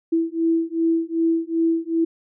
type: beating tone pair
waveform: sine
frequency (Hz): 328.2 / 330.8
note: E4 / E4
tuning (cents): -8 / +6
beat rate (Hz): 2.6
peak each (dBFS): -21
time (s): 0.12-2.05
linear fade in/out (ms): 10
effects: none